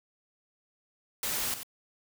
white noise with echo, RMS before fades -32 dBFS, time 1.23-1.54 s, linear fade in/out 2 ms, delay 92 ms, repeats 1, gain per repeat -9 dB, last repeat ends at 1.632 s, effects none

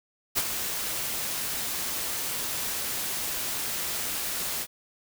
white noise with ADSR envelope, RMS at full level -23 dBFS, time 0.35-4.67 s, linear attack 30 ms, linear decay 37 ms, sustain -8 dB, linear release 53 ms, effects none

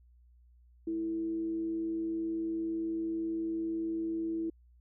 sine tone with frequency modulation, 328.5 Hz, E4, 6 cents flat, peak -31 dBFS, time 0.87-4.5 s, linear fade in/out 5 ms, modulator 118 Hz, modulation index 0.2, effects added 60 Hz sine -58 dBFS peak until 4.8 s

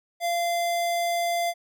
square tone, 689 Hz, F5, 24 cents flat, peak -24 dBFS, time 0.2-1.54 s, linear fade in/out 50 ms, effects none

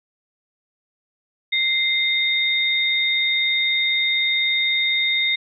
sine tone pair together, 2093 / 3684 Hz, C7 / A#7, 0 / -21 cents, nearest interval minor seventh, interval 979 cents, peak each -20 dBFS, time 1.52-5.36 s, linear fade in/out 10 ms, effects none

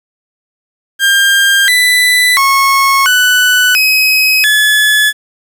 30% pulse tone with pitch steps, 1599 / 1990 / 1094 / 1491 / 2539 / 1714 Hz, G6 / B6 / C#6 / F#6 / D#7 / A6, +34 / +13 / -23 / +13 / +34 / -46 cents, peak -4 dBFS, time 0.99-5.13 s, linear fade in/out 50 ms, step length 690 ms, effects 7-bit

